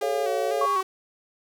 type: tone with vibrato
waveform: sawtooth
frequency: 392 Hz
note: G4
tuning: in tune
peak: -26 dBFS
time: 0.01-0.83 s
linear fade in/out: 5 ms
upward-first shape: square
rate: 2 Hz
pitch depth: 53 cents each way
type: chord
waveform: sine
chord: A augmented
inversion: none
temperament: equal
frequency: 440 / 554.4 / 698.5 Hz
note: A4 / C#5 / E#5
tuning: 0 / 0 / 0 cents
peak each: -28 / -27 / -29 dBFS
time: 0.02-0.66 s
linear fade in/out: 5 ms
type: tone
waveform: sine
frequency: 1117 Hz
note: C#6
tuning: 13 cents sharp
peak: -21 dBFS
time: 0.61-0.81 s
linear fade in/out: 5 ms
effects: none